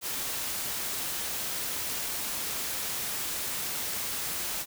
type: noise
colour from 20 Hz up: white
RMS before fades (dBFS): -33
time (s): 0.01-4.66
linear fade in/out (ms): 50
effects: none